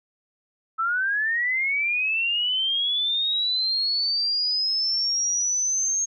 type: linear sweep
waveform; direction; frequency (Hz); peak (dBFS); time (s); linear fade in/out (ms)
sine; up; 1300 to 6490; -21; 0.78-6.06; 20
effects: none

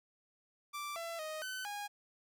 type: tone with pitch steps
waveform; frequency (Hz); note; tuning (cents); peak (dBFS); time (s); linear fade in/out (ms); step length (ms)
sawtooth; 1172 / 671 / 623 / 1517 / 820; D6 / E5 / D#5 / F#6 / G#5; -4 / +31 / +2 / +43 / -22; -36; 0.73-1.88; 20; 230
effects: none

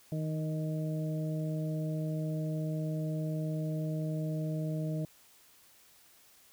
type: harmonic tone with a mistuned harmonic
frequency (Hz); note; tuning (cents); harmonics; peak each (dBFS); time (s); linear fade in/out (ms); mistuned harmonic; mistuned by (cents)
155.56; D#3; 0; 1 / 2 / 3 / 4; -32 / -40 / -46 / -42; 0.12-5.05; 2; 1; +17
effects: white hiss -61 dBFS RMS until 6.52 s

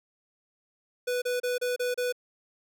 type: tone bursts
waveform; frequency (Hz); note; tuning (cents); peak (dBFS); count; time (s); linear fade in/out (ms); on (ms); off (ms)
square; 493.9; B4; 0; -27; 6; 1.07-2.125; 10; 150; 31
effects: none

